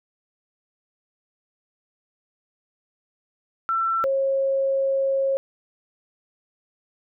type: tone pair in turn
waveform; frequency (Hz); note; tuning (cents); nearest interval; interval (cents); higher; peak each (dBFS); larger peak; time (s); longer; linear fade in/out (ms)
sine; 1342 / 541.9; E6 / C#5; +31 / -39; octave + major third; 1570; first; -20 / -19; second; 3.69-4.04 / 4.04-5.37; second; 0
effects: none